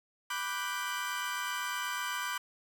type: chord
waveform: 30% pulse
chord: G major seventh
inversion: first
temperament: equal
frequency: 987.8 / 1174.7 / 1480 / 1568 Hz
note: B5 / D6 / F#6 / G6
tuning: 0 / 0 / 0 / 0 cents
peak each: -36 / -36 / -37 / -37 dBFS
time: 0.3-2.38 s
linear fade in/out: 5 ms
effects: none